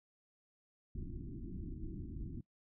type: low-pass noise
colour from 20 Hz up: pink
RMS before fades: -44 dBFS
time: 0.95-2.41 s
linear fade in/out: 5 ms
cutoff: 360 Hz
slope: 96 dB/octave
effects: noise-tail reverb RT60 0.1 s tail -22 dB re dry